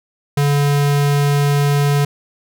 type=tone; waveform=square; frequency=143.4 Hz; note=D3; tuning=41 cents flat; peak=-13 dBFS; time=0.37-2.05 s; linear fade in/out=5 ms; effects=none

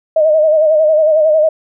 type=tone with vibrato; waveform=sine; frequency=622.3 Hz; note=D#5; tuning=in tune; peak=-7 dBFS; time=0.16-1.49 s; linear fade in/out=5 ms; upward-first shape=sine; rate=11 Hz; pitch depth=60 cents each way; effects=none

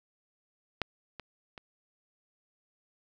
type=clicks; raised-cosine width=0.3 ms; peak=-13 / -25 / -28 dBFS; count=3; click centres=0.817 / 1.197 / 1.578 s; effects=none

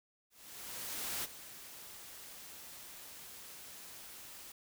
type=noise with ADSR envelope; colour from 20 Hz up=white; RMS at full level=-38 dBFS; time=0.3-4.52 s; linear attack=940 ms; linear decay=23 ms; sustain=-13 dB; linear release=4 ms; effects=none

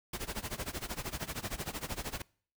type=noise with tremolo; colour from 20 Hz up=pink; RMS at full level=-36 dBFS; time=0.13-2.22 s; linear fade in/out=5 ms; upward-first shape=sine; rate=13 Hz; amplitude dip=90%; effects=noise-tail reverb RT60 0.5 s tail -24 dB re dry

